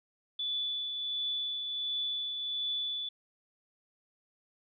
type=tone with tremolo; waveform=sine; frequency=3466 Hz; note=A7; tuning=27 cents flat; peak=-30 dBFS; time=0.39-3.09 s; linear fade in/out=5 ms; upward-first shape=triangle; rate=1.4 Hz; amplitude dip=40%; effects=none